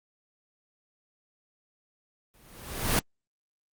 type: noise with exponential growth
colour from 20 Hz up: pink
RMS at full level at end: -21 dBFS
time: 2.34-2.99 s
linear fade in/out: 1 ms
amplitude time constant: 140 ms
effects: Opus 24 kbps